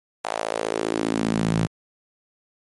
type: tone with high-pass filter sweep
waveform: sawtooth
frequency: 55 Hz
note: A1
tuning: in tune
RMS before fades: -24 dBFS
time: 0.24-1.67 s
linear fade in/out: 10 ms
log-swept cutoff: 760 to 140 Hz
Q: 2.6
effects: MP3 48 kbps